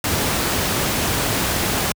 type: noise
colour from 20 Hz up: pink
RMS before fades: -20 dBFS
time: 0.04-1.92 s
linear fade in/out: 2 ms
effects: high-pass 60 Hz 12 dB/octave